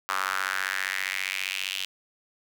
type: tone with high-pass filter sweep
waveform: square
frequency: 47.54 Hz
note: F#1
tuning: 48 cents sharp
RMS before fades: -30 dBFS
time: 0.09-1.85 s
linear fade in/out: 0 ms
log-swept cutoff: 1200 to 3000 Hz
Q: 3.7
effects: none